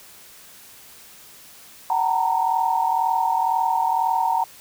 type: tone cluster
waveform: sine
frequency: 755 / 906 / 948 Hz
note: F#5 / A#5 / A#5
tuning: +35 / -50 / +29 cents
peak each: -23 / -21 / -24 dBFS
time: 1.9-4.44 s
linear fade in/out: 2 ms
effects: white hiss -46 dBFS RMS until 4.6 s